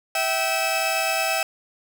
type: tone cluster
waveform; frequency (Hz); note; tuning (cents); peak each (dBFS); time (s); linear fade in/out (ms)
sawtooth; 652 / 773 / 2599; E5 / G5 / E7; -19 / -24 / -25; -22; 0.15-1.43; 2
effects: none